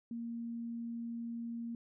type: tone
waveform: sine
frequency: 233.1 Hz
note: A#3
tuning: in tune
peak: -38 dBFS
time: 0.11-1.75 s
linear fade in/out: 2 ms
effects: none